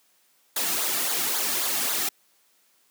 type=noise with flanger; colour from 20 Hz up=white; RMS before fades=-26 dBFS; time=0.56-2.09 s; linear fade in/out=5 ms; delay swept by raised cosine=0.36 to 2.06 ms; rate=3.7 Hz; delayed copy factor=-0.65; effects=white hiss -64 dBFS RMS until 2.9 s + high-pass 200 Hz 12 dB/octave

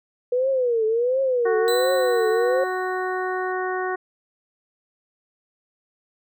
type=tone with vibrato; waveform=sine; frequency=484.7 Hz; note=B4; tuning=32 cents flat; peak=-18 dBFS; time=0.32-2.64 s; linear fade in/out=5 ms; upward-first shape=triangle; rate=1.4 Hz; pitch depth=200 cents each way
type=harmonic tone; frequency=370 Hz; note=F#4; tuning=in tune; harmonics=1 / 2 / 3 / 4 / 5; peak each=-26 / -29 / -31 / -32 / -33 dBFS; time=1.45-3.96 s; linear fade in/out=10 ms
type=tone with exponential decay; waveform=sawtooth; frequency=4000 Hz; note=B7; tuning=21 cents sharp; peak=-23 dBFS; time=1.68-3.52 s; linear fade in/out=0 ms; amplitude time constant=400 ms
effects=none

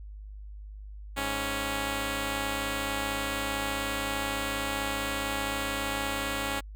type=tone pair together; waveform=5% pulse; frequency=104.16 / 277.2 Hz; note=G#2 / C#4; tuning=+6 / 0 cents; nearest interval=octave + perfect fourth; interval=1694 cents; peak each=-25 / -19 dBFS; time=1.16-6.61 s; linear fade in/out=20 ms; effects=added 51 Hz sine -40 dBFS peak until 6.75 s

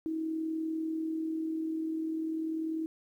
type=tone with amplitude modulation; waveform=sine; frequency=320 Hz; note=D#4; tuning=49 cents sharp; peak=-29 dBFS; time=0.06-2.86 s; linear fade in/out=0 ms; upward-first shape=sine; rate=40.3 Hz; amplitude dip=40%; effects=11-bit

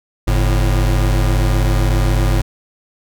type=tone pair together; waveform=square; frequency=48.24 / 110 Hz; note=G1 / A2; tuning=-27 / 0 cents; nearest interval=octave + major second; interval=1427 cents; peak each=-14 / -18 dBFS; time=0.27-2.42 s; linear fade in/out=10 ms; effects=none

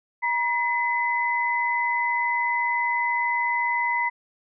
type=tone pair together; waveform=sine; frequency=954 / 2021 Hz; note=A#5 / B6; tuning=+40 / +39 cents; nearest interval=octave + minor second; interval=1299 cents; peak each=-24 dBFS; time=0.22-4.1 s; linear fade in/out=20 ms; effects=none

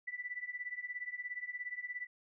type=tone with tremolo; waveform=sine; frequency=1975.5 Hz; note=B6; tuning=in tune; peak=-35 dBFS; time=0.07-2.07 s; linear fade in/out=10 ms; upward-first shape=triangle; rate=17 Hz; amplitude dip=95%; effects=none

